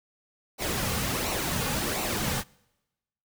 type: noise with flanger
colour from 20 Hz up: pink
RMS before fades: -29 dBFS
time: 0.58-2.44 s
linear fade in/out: 50 ms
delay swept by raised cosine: 0.59 to 3.09 ms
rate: 1.4 Hz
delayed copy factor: -0.55
effects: noise-tail reverb RT60 1.0 s tail -26 dB re dry